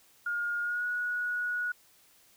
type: tone with pitch glide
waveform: sine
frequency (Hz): 1422 to 1459.4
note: F6 to F#6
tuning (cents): +31 to -24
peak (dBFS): -29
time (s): 0.26-1.72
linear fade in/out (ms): 5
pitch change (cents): +45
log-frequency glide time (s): 0.62-0.85
effects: white hiss -62 dBFS RMS until 2.36 s